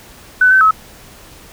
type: tone with pitch steps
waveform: sine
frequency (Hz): 1500 / 1534 / 1288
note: F#6 / G6 / E6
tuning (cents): +23 / -38 / -41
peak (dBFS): -6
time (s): 0.41-0.71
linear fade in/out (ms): 5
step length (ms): 100
effects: pink hiss -40 dBFS RMS until 1.52 s